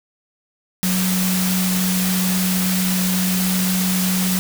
sine tone in noise, 185 Hz, F#3, in tune, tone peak -18 dBFS, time 0.83-4.39 s, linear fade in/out 0 ms, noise white, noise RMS -23 dBFS, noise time 0.83-4.39 s, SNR +2 dB, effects none

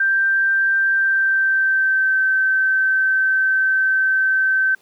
sine tone with pitch glide, 1574 to 1544.3 Hz, G6 to G6, +7 to -26 cents, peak -14 dBFS, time 0-4.75 s, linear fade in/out 5 ms, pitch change -33 cents, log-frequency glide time 0.93-2.21 s, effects pink hiss -56 dBFS RMS until 4.81 s + high-pass 200 Hz 12 dB/octave

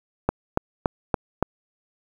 click train, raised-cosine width 1 ms, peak -5 dBFS, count 5, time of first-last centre 0.29-1.426 s, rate 3.52 Hz, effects 7-bit

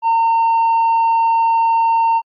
sine tone with tanh clipping, 913 Hz, A#5, 36 cents flat, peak -12 dBFS, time 0.02-2.22 s, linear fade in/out 50 ms, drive 2 dB, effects AAC 64 kbps

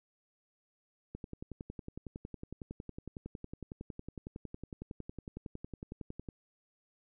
click train, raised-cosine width 3 ms, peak -29 dBFS, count 57, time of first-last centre 1.15-6.288 s, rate 10.9 Hz, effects none

